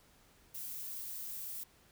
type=noise; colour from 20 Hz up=violet; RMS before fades=-43 dBFS; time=0.54-1.64 s; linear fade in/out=10 ms; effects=pink hiss -65 dBFS RMS until 1.91 s